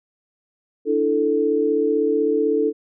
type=chord; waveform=sine; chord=D suspended second; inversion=none; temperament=equal; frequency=293.7 / 329.6 / 440 Hz; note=D4 / E4 / A4; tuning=0 / 0 / 0 cents; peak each=-23 / -24 / -18 dBFS; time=0.85-2.73 s; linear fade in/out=50 ms; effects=none